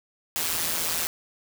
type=noise with amplitude modulation; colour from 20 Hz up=white; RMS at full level=-24 dBFS; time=0.36-1.07 s; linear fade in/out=0 ms; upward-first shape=sine; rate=164 Hz; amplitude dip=75%; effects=none

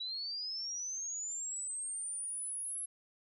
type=linear sweep; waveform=sine; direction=up; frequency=3873 to 11040 Hz; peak=-37 dBFS; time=0-2.86 s; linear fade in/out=10 ms; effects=none

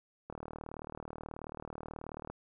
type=click train; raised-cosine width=1 ms; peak=-28 dBFS; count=78; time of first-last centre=0.3-2.3 s; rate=38.5 Hz; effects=none

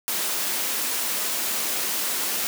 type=high-pass noise; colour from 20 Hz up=white; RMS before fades=-26 dBFS; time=0.08-2.47 s; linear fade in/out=0 ms; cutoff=190 Hz; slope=24 dB/octave; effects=none

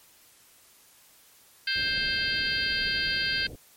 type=harmonic tone; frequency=526 Hz; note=C5; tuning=9 cents sharp; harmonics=3 / 4 / 5 / 6 / 7 / 8 / 9; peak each=-29 / -36 / -34 / -33 / -39 / -34 / -31 dBFS; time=1.67-3.47 s; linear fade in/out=5 ms
type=low-pass noise; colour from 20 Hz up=pink; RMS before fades=-42 dBFS; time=1.75-3.56 s; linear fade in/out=10 ms; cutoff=650 Hz; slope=48 dB/octave
effects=white hiss -57 dBFS RMS until 3.76 s + MP3 64 kbps

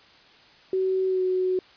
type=tone with pitch glide; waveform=sine; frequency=377.2 to 370.1 Hz; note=F#4 to F#4; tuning=+33 to 0 cents; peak=-21 dBFS; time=0.73-1.59 s; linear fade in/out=2 ms; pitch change=-33 cents; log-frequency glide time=1.07-1.22 s; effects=white hiss -53 dBFS RMS until 1.76 s + resampled to 11025 Hz

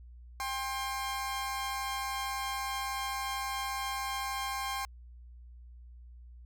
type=tone pair together; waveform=sawtooth; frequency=795.6 / 1062 Hz; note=G5 / C6; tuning=+25 / +25 cents; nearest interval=perfect fourth; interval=500 cents; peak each=-33 / -32 dBFS; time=0.4-4.85 s; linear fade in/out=0 ms; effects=added 60 Hz sine -48 dBFS peak until 6.45 s

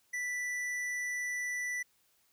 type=tone with hard clipping; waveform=sine; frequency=1974 Hz; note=B6; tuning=1 cent flat; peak=-35 dBFS; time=0.13-1.83 s; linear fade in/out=10 ms; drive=10 dB; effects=white hiss -71 dBFS RMS until 2.32 s

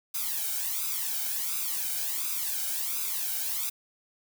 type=noise with flanger; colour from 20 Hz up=blue; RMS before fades=-31 dBFS; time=0.14-3.7 s; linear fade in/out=10 ms; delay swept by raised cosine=0.8 to 1.33 ms; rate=1.4 Hz; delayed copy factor=+1; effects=none

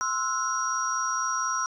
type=tone cluster; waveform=sine; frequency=1046 / 1327 / 1451 / 5730 Hz; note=C6 / E6 / F#6 / F8; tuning=-1 / +11 / -34 / +44 cents; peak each=-30 / -28 / -34 / -31 dBFS; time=0.01-1.66 s; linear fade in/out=0 ms; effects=tanh soft clip ceiling -15 dBFS

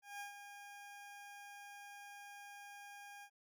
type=tone with ADSR envelope; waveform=20% pulse; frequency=811 Hz; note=G#5; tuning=41 cents flat; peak=-39 dBFS; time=0.02-3.3 s; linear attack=180 ms; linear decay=120 ms; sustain=-8 dB; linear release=67 ms; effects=none

